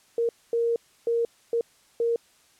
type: tone bursts at uneven times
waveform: sine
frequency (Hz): 466.2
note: A#4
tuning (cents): 0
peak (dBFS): -21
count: 5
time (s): 0.18-0.29 / 0.53-0.76 / 1.07-1.25 / 1.53-1.61 / 2-2.16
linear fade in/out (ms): 2
effects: white hiss -60 dBFS RMS until 2.59 s + low-pass 10000 Hz 12 dB/octave